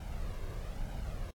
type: noise with flanger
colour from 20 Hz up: brown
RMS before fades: -38 dBFS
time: 0-1.31 s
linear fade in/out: 5 ms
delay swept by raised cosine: 1.3 to 1.87 ms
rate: 1.1 Hz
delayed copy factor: +0.55
effects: AAC 64 kbps